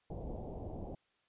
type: low-pass noise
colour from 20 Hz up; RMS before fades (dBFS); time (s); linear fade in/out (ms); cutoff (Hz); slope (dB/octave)
pink; -43; 0.1-0.95; 2; 800; 48
effects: white hiss -75 dBFS RMS until 1.28 s + resampled to 8000 Hz